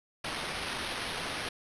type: noise with sample-and-hold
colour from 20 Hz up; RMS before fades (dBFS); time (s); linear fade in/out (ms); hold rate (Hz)
white; -36; 0.24-1.49; 5; 7350
effects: resampled to 24000 Hz